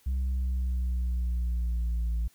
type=linear sweep; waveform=sine; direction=down; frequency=65.41 to 56.4 Hz; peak=-23 dBFS; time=0.06-2.28 s; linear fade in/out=10 ms; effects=tanh soft clip ceiling -25 dBFS + white hiss -63 dBFS RMS until 2.34 s